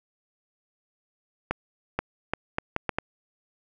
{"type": "accelerating click train", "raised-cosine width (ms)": 0.5, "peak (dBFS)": -10, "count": 7, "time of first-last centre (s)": [1.51, 2.985], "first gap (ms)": 480, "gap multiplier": 0.72, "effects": []}